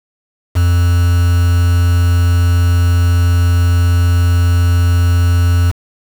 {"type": "tone with quantisation", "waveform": "triangle", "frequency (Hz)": 87.31, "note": "F2", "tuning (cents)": 0, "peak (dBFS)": -6, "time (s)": [0.55, 5.72], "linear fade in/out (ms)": 20, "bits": 4, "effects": []}